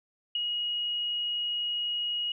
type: tone with ADSR envelope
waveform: sine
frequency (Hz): 2892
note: F#7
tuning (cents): -40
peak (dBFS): -25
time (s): 0.35-2.32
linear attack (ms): 4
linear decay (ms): 17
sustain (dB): -3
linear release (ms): 3
effects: none